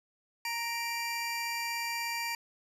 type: tone pair together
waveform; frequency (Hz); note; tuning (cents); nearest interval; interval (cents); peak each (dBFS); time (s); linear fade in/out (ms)
25% pulse; 932.3 / 2349; A#5 / D7; 0 / 0; octave + major third; 1600; -32 / -31; 0.45-2.35; 2
effects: resampled to 32000 Hz